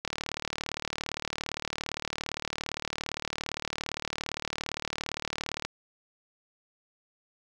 click train, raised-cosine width 0.2 ms, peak -14 dBFS, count 211, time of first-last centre 0.05-5.65 s, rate 37.5 Hz, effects none

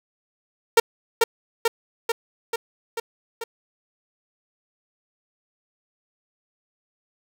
sawtooth tone with echo, 460 Hz, A#4, 23 cents flat, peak -7 dBFS, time 0.77-0.8 s, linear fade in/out 5 ms, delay 440 ms, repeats 6, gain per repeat -3 dB, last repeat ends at 3.44 s, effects none

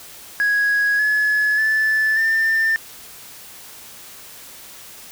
sine tone with pitch steps, 1661.2 / 1704 / 1747.8 / 1792.8 Hz, G#6 / G#6 / A6 / A6, 0 / +44 / -12 / +32 cents, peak -13 dBFS, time 0.4-2.76 s, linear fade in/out 0 ms, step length 590 ms, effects tanh soft clip ceiling -13 dBFS + white hiss -40 dBFS RMS until 5.11 s

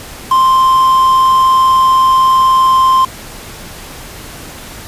triangle tone with quantisation, 1046.5 Hz, C6, in tune, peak -4 dBFS, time 0.31-3.05 s, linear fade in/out 5 ms, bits 4, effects pink hiss -30 dBFS RMS until 4.87 s + resampled to 32000 Hz

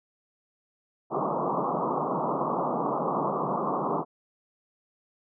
white band-pass noise, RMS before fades -28 dBFS, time 1.1-4.05 s, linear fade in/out 50 ms, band 140 to 1200 Hz, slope 96 dB/octave, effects none

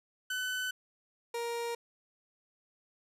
30% pulse tone pair in turn, 1507 / 469.6 Hz, F#6 / A#4, +31 / +13 cents, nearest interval octave + minor sixth, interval 2018 cents, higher first, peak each -30 / -31 dBFS, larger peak first, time 0.3-0.71 / 1.34-1.75 s, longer neither, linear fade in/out 5 ms, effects resampled to 32000 Hz

